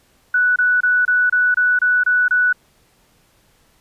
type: tone bursts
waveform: sine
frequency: 1480 Hz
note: F#6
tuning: in tune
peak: -12 dBFS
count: 9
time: 0.34-2.528 s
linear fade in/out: 5 ms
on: 220 ms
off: 26 ms
effects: pink hiss -57 dBFS RMS until 3.8 s + resampled to 32000 Hz